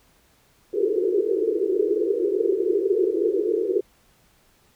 white band-pass noise, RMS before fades -22 dBFS, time 0.73-3.81 s, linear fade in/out 10 ms, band 340 to 460 Hz, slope 96 dB/octave, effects pink hiss -60 dBFS RMS until 4.75 s

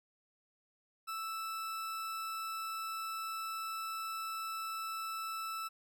40% pulse tone, 1318.5 Hz, E6, in tune, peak -37 dBFS, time 1.07-5.69 s, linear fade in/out 20 ms, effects none

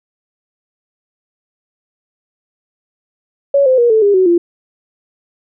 sine tone with pitch steps, 560 / 516.5 / 476.4 / 439.4 / 405.2 / 373.8 / 344.7 Hz, C#5 / C5 / A#4 / A4 / G#4 / F#4 / F4, +18 / -22 / +38 / -2 / -43 / +18 / -23 cents, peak -7 dBFS, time 3.54-4.38 s, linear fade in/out 5 ms, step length 120 ms, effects none

